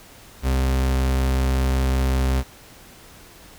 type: tone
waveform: 40% pulse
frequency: 65.41 Hz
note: C2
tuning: in tune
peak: -17 dBFS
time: 0.42-2.44 s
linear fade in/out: 50 ms
effects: pink hiss -46 dBFS RMS until 3.58 s